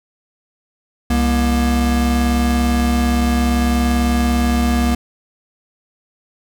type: tone pair together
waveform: square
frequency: 66.81 / 238.1 Hz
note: C2 / A#3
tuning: +37 / +37 cents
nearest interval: octave + minor seventh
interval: 2200 cents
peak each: -17 dBFS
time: 1.1-4.95 s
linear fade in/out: 5 ms
effects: none